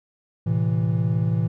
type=chord; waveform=triangle; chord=A minor; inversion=none; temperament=equal with one note detuned; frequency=112.51 / 130.81 / 164.81 Hz; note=A2 / C3 / E3; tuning=+39 / 0 / 0 cents; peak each=-20 / -25 / -21 dBFS; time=0.46-1.48 s; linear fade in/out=10 ms; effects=none